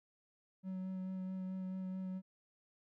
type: tone with vibrato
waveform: triangle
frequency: 187.2 Hz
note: F#3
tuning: 20 cents sharp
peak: -37 dBFS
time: 0.63-2.22 s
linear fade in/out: 50 ms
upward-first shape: sine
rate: 4.6 Hz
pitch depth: 13 cents each way
effects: none